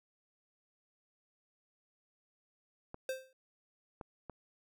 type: clicks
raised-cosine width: 1 ms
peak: -30 dBFS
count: 3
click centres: 2.944 / 4.012 / 4.297 s
type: tone with exponential decay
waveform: square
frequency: 523.3 Hz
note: C5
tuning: in tune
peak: -33 dBFS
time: 3.09-3.33 s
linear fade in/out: 2 ms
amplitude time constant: 52 ms
effects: none